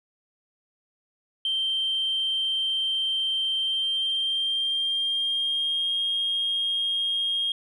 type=tone with pitch glide; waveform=sine; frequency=3136 to 3243 Hz; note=G7 to G#7; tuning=0 to -42 cents; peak=-22 dBFS; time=1.45-7.52 s; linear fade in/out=2 ms; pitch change=+58 cents; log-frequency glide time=3.58-5.99 s; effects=tanh soft clip ceiling -19 dBFS